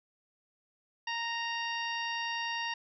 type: harmonic tone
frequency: 930 Hz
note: A#5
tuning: 4 cents flat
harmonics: 1 / 2 / 3 / 4 / 5 / 6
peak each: -37 / -37 / -38 / -45 / -46 / -46 dBFS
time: 1.07-2.74 s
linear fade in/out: 5 ms
effects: none